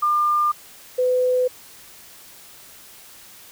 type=tone pair in turn; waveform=sine; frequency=1200 / 503.4 Hz; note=D6 / B4; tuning=+37 / +33 cents; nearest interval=octave + minor third; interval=1504 cents; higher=first; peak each=-16 dBFS; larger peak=neither; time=0.02-0.52 / 0.98-1.48 s; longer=neither; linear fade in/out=10 ms; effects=white hiss -45 dBFS RMS until 3.51 s